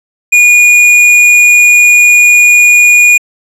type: tone with hard clipping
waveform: sine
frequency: 2444 Hz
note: D#7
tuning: 32 cents flat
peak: -3 dBFS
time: 0.32-3.18 s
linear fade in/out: 10 ms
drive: 12 dB
effects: low-pass 11000 Hz 12 dB/octave